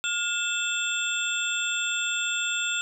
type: tone cluster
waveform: sine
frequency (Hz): 1415 / 2654 / 3260 / 3513 / 7510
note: F6 / E7 / G#7 / A7 / A#8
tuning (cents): +22 / +11 / -33 / -3 / +12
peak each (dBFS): -30 / -30 / -37 / -31 / -33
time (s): 0.04-2.81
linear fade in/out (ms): 0
effects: none